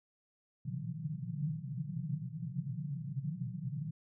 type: band-pass noise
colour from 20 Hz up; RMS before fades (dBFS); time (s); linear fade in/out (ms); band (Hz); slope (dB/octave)
pink; -39; 0.65-3.91; 5; 120 to 180; 96
effects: none